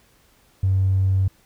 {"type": "tone with tanh clipping", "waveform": "triangle", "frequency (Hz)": 95.4, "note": "G2", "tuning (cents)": -47, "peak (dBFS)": -15, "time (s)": [0.63, 1.28], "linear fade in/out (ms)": 5, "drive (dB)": 1, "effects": ["pink hiss -58 dBFS RMS until 1.45 s"]}